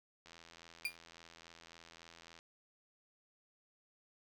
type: click train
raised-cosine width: 0.2 ms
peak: -38 dBFS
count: 179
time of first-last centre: 0.26-2.389 s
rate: 83.6 Hz
type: tone with exponential decay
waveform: 35% pulse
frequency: 2400 Hz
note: D7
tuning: 37 cents sharp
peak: -29 dBFS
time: 0.85-0.96 s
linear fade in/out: 2 ms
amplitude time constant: 22 ms
effects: none